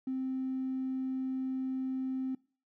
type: tone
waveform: triangle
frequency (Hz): 261.6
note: C4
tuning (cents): 0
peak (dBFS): -28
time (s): 0.07-2.35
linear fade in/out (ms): 5
effects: noise-tail reverb RT60 0.4 s tail -26 dB re dry + tanh soft clip ceiling -29 dBFS